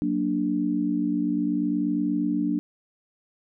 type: chord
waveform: sine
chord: Gb augmented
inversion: none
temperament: equal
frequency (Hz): 185 / 233.1 / 293.7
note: Gb3 / Bb3 / D4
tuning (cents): 0 / 0 / 0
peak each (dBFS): -29 / -28 / -24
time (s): 0.02-2.59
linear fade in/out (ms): 0
effects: none